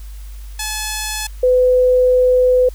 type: tone pair in turn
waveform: 5% pulse / sine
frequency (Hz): 858 / 503.6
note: A5 / B4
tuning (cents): -44 / +34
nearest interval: major sixth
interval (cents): 922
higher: first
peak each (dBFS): -9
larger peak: neither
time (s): 0.59-1.27 / 1.43-2.69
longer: second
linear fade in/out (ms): 5
effects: added 50 Hz sine -29 dBFS peak until 2.74 s + white hiss -47 dBFS RMS until 2.74 s